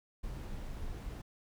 brown noise, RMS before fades -41 dBFS, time 0.23-1.22 s, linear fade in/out 10 ms, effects none

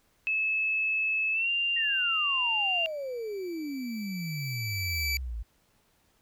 sine tone with pitch glide, 2600 to 2787 Hz, E7 to F7, -24 to -4 cents, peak -25 dBFS, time 0.27-2.86 s, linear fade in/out 0 ms, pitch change +120 cents, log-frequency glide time 1.32-1.5 s
sine exponential sweep, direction down, 1900 to 52.4 Hz, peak -32 dBFS, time 1.76-5.43 s, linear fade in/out 10 ms
25% pulse tone with exponential growth, 2314 Hz, D7, 26 cents flat, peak -23 dBFS, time 2.13-5.17 s, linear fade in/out 1 ms, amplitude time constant 660 ms
effects pink hiss -68 dBFS RMS until 6.21 s

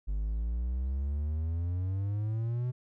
triangle exponential sweep, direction up, 49.28 to 126.3 Hz, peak -27 dBFS, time 0.07-2.72 s, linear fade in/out 20 ms, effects none

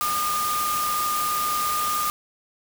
sine tone in noise, 1215 Hz, D#6, 42 cents flat, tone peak -23 dBFS, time 0.01-2.1 s, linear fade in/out 0 ms, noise white, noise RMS -29 dBFS, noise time 0.01-2.1 s, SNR +3 dB, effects none

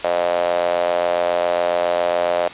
sawtooth tone with high-pass filter, 87.31 Hz, F2, in tune, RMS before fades -19 dBFS, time 0.04-2.48 s, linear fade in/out 5 ms, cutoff 600 Hz, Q 6.4, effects white hiss -35 dBFS RMS until 2.53 s + resampled to 8000 Hz

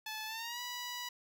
10% pulse tone with pitch glide, 867 to 978.8 Hz, A5 to B5, -26 to -16 cents, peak -31 dBFS, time 0.06-1.09 s, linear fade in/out 5 ms, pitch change +210 cents, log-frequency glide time 0.26-0.6 s, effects none

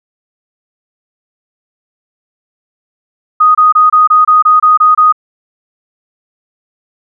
sine tone bursts, 1244.5 Hz, D#6, in tune, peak -3 dBFS, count 10, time 3.4-5.125 s, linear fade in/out 10 ms, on 150 ms, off 25 ms, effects none

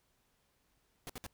pink noise bursts, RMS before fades -44 dBFS, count 3, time 1.07-1.265 s, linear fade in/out 0 ms, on 25 ms, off 60 ms, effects pink hiss -75 dBFS RMS until 1.33 s

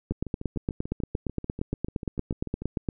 two click trains, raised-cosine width 3 ms, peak -22 / -14 dBFS, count 18 / 25, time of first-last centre 0.12-2.62 / 0.11-2.888 s, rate 6.8 / 8.64 Hz, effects none

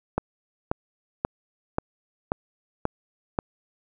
click train, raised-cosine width 1 ms, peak -9 dBFS, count 7, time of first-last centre 0.18-3.389 s, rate 1.87 Hz, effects none

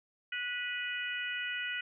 harmonic tone with a mistuned harmonic, 489.4 Hz, B4, 16 cents flat, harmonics 3 / 4 / 5 / 6, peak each -38 / -39 / -40 / -41 dBFS, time 0.32-1.81 s, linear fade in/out 5 ms, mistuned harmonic 5, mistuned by +25 cents, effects none

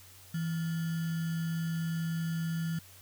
sine tone with sample-and-hold, 164.81 Hz, E3, in tune, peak -30 dBFS, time 0.34-2.79 s, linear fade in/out 5 ms, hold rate 1575 Hz, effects added 94 Hz sine -57 dBFS peak until 3.01 s + white hiss -55 dBFS RMS until 3.01 s

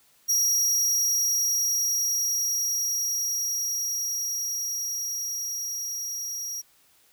40% pulse tone with level ramp, 5690 Hz, F8, 31 cents sharp, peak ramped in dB -19 to -30 dBFS, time 0.28-6.62 s, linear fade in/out 20 ms, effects white hiss -61 dBFS RMS until 7.12 s

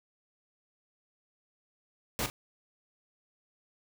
pink noise with echo, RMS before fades -32 dBFS, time 2.19-2.26 s, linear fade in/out 0 ms, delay 40 ms, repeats 1, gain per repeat -10 dB, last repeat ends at 2.3 s, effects none

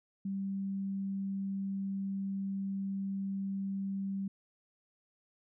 sine tone, 195.3 Hz, G3, 6 cents flat, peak -33 dBFS, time 0.25-4.28 s, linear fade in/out 5 ms, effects none

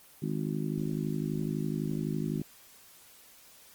harmonic tone, 51.91 Hz, G#1, in tune, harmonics 3 / 4 / 5 / 6 / 7, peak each -33 / -35 / -37 / -39 / -40 dBFS, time 0.22-2.42 s, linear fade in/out 5 ms, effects white hiss -56 dBFS RMS until 3.74 s + Opus 24 kbps

